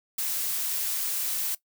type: noise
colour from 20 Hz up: blue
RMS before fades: -29 dBFS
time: 0.18-1.55 s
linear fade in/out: 5 ms
effects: noise-tail reverb RT60 0.1 s tail -18 dB re dry